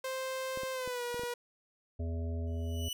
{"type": "tone with pitch glide", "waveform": "sawtooth", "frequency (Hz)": [523.3, 482.6], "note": ["C5", "B4"], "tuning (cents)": [0, -40], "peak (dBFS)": -31, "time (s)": [0.04, 1.34], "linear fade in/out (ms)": 5, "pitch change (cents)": -140, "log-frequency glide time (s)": [0.72, 1.03]}
{"type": "clicks", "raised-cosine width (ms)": 2, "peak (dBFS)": -31, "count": 6, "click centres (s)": [0.574, 0.634, 0.876, 1.144, 1.195, 1.235]}
{"type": "harmonic tone", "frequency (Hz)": 82.9, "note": "E2", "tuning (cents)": 10, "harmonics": [1, 3, 5, 7, 8], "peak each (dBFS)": [-33, -43, -47, -50, -51], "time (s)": [1.99, 2.89], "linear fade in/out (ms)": 10}
{"type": "tone with exponential growth", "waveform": "sawtooth", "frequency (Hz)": 2960, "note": "F#7", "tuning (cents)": 0, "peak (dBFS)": -31, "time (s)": [2.47, 2.93], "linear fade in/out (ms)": 2, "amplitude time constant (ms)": 100}
{"effects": []}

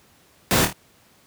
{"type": "noise with echo", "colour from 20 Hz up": "pink", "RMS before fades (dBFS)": -18, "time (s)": [0.51, 0.65], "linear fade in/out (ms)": 0, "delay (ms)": 26, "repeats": 3, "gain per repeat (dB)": -6, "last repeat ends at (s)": 0.728, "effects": ["pink hiss -56 dBFS RMS until 1.26 s", "high-pass 80 Hz 12 dB/octave"]}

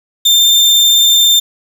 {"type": "tone", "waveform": "35% pulse", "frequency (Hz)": 3591, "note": "A7", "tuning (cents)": 35, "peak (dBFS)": -4, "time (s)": [0.25, 1.4], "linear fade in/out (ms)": 10, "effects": ["7-bit"]}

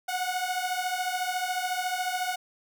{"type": "beating tone pair", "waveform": "sawtooth", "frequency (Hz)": [726, 740], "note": ["F#5", "F#5"], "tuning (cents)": [-33, 0], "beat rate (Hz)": 14, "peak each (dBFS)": -27, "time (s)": [0.08, 2.36], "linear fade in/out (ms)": 10, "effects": []}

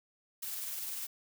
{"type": "noise with tremolo", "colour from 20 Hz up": "blue", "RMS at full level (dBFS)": -38, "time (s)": [0.42, 1.07], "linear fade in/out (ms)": 10, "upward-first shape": "sine", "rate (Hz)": 20, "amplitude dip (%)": 30, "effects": []}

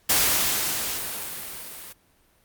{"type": "noise with level ramp", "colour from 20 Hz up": "white", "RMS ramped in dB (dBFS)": [-19, -41], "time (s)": [0.09, 1.93], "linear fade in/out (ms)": 10, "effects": ["pink hiss -62 dBFS RMS until 2.44 s", "Opus 48 kbps"]}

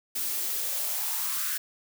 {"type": "noise with high-pass filter sweep", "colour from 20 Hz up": "blue", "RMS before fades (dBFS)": -30, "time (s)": [0.15, 1.58], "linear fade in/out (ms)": 10, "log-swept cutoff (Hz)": [240, 1600], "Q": 4.1, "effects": []}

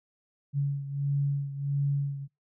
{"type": "beating tone pair", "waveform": "sine", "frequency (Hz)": [140.7, 142.2], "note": ["C#3", "C#3"], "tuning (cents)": [26, 45], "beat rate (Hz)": 1.5, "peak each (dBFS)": [-27, -32], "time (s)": [0.53, 2.28], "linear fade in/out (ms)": 50, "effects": ["noise-tail reverb RT60 0.2 s tail -26 dB re dry"]}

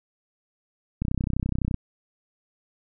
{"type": "click train", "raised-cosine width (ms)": 5, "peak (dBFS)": -13, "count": 24, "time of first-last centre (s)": [1.02, 1.743], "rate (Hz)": 31.8, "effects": []}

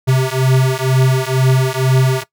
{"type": "beating tone pair", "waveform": "square", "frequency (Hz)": [129.6, 131.7], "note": ["C3", "C3"], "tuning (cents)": [-16, 12], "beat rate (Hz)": 2.1, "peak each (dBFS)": [-15, -15], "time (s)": [0.07, 2.24], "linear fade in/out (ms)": 20, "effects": ["noise-tail reverb RT60 0.1 s tail -18 dB re dry"]}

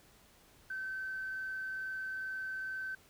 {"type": "tone with frequency modulation", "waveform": "sine", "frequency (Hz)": 1538, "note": "G6", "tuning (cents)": -33, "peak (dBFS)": -36, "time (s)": [0.7, 2.95], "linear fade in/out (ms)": 5, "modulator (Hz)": 22.3, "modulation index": 0.27, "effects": ["tanh soft clip ceiling -32 dBFS", "pink hiss -63 dBFS RMS until 3.09 s"]}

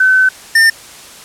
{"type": "tone pair in turn", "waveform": ["sine", "square"], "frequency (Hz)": [1522, 1806.3], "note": ["F#6", "A6"], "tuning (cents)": [48, 45], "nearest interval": "minor third", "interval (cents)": 297, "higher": "second", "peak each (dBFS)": -6, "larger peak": "neither", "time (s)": [[0, 0.29], [0.55, 0.7]], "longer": "first", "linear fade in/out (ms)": 5, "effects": ["white hiss -35 dBFS RMS until 1.24 s", "low-pass 10000 Hz 12 dB/octave"]}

